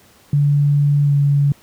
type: tone with pitch glide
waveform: sine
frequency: 144.2 to 142.38 Hz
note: D3 to C#3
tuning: -31 to +47 cents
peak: -11 dBFS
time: 0.33-1.52 s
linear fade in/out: 2 ms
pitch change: -22 cents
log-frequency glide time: 1.05-1.12 s
effects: pink hiss -50 dBFS RMS until 1.62 s + high-pass 60 Hz 12 dB/octave